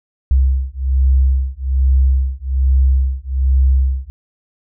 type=beating tone pair; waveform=sine; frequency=65.41 / 66.61 Hz; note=C2 / C2; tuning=0 / +32 cents; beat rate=1.2 Hz; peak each=-14 dBFS; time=0.31-4.1 s; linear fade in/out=0 ms; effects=none